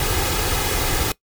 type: noise with comb filter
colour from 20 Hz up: pink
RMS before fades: -21 dBFS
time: 0-1.12 s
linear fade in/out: 2 ms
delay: 2.4 ms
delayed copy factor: +0.55
effects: noise-tail reverb RT60 0.1 s tail -20 dB re dry